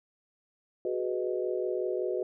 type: chord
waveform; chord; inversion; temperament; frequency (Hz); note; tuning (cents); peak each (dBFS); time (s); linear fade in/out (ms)
sine; G# minor seventh; third; equal; 370 / 415.3 / 493.9 / 622.3; F#4 / G#4 / B4 / D#5; 0 / 0 / 0 / 0; -31 / -36 / -34 / -37; 0.85-2.23; 2
effects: none